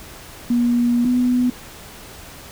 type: tone pair in turn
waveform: sine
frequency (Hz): 240 / 248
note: B3 / B3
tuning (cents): -49 / +7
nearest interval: minor second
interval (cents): 56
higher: second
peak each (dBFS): -14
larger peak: neither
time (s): 0.5-1.05 / 1.05-1.5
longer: first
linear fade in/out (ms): 5
effects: pink hiss -39 dBFS RMS until 2.51 s

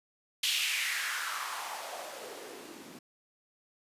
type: noise with band-pass filter sweep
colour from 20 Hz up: blue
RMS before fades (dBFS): -36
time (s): 0.43-2.99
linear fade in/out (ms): 5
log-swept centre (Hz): 3200 to 230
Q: 3.1
effects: resampled to 32000 Hz

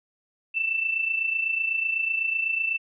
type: tone pair together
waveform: sine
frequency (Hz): 2637 / 2665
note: E7 / E7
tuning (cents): 0 / +18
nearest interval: unison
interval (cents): 18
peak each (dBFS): -30 / -24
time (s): 0.54-2.78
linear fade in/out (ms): 20
effects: none

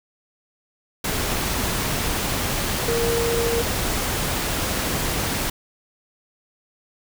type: tone in noise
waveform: sine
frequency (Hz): 466.2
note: A#4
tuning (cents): 0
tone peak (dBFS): -21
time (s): 2.88-3.62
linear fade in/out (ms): 5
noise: pink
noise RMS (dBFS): -24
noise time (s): 1.04-5.5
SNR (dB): 0
effects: none

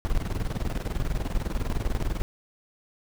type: noise with tremolo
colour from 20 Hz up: brown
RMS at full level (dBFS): -25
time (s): 0.05-2.22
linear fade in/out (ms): 0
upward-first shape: square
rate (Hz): 20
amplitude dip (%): 70
effects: none

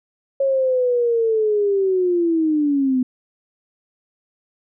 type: linear sweep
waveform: sine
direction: down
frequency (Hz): 549 to 250.1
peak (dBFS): -15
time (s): 0.4-3.03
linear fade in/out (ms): 5
effects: none

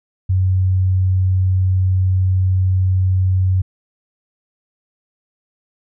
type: tone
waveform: sine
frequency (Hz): 93.3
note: F#2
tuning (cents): +15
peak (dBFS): -12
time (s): 0.29-3.62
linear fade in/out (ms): 10
effects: none

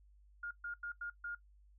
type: tone bursts at uneven times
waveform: sine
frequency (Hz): 1419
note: F6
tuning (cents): +27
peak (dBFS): -39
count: 5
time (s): 0.43-0.51 / 0.64-0.74 / 0.83-0.92 / 1.01-1.1 / 1.24-1.35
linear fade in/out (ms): 5
effects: noise-tail reverb RT60 0.1 s tail -18 dB re dry + added 50 Hz sine -61 dBFS peak until 1.78 s

